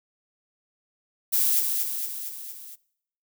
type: noise with echo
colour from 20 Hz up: violet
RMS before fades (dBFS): -22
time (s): 1.32-1.61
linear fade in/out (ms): 20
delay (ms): 230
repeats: 5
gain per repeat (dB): -4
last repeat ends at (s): 2.76
effects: noise-tail reverb RT60 0.7 s tail -22 dB re dry